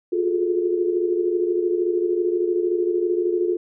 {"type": "tone cluster", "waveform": "sine", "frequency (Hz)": [353.7, 366.7, 411.4, 437.2], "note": ["F4", "F#4", "G#4", "A4"], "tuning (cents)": [22, -15, -16, -11], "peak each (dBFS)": [-20, -29, -29, -26], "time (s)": [0.12, 3.57], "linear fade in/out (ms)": 10, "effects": []}